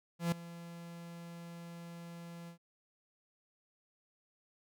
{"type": "tone with ADSR envelope", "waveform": "45% pulse", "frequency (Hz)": 170, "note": "F3", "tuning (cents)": -46, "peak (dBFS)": -28, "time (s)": [0.19, 2.58], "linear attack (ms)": 130, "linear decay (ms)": 4, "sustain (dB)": -18, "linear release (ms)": 100, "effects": []}